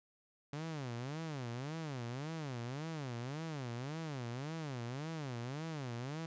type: tone with vibrato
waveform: sawtooth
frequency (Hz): 138.59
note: C#3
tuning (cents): 0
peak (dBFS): -36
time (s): 0.53-6.26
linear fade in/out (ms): 2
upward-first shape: sine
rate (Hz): 1.8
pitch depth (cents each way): 290
effects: resampled to 16000 Hz + 13-bit